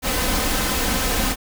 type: noise with comb filter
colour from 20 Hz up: pink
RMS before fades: -21 dBFS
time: 0.02-1.36 s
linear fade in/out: 50 ms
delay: 3.9 ms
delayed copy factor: +0.6
effects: none